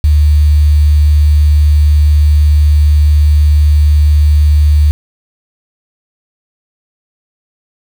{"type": "tone with quantisation", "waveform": "sine", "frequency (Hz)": 74.5, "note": "D2", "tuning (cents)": 25, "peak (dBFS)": -4, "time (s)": [0.04, 4.91], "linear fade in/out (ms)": 0, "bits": 5, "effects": []}